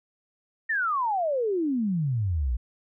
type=exponential sweep; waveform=sine; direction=down; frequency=1864.7 to 55.1 Hz; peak=-23 dBFS; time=0.69-2.57 s; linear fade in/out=10 ms; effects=none